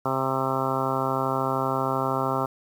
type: harmonic tone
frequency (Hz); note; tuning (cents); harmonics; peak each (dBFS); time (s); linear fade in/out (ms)
132.9; C3; +27; 1 / 2 / 3 / 4 / 5 / 6 / 7 / 8 / 9 / 10; -32 / -32 / -32 / -32 / -32 / -32 / -32 / -32 / -32 / -32; 0.05-2.46; 5
effects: 8-bit